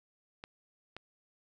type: clicks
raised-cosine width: 0.3 ms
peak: -27 / -27 dBFS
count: 2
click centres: 0.439 / 0.966 s
effects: none